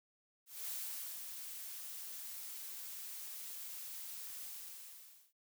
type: noise with ADSR envelope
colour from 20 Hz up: blue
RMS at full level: -42 dBFS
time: 0.46-5.33 s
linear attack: 220 ms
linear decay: 550 ms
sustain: -5 dB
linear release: 900 ms
effects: none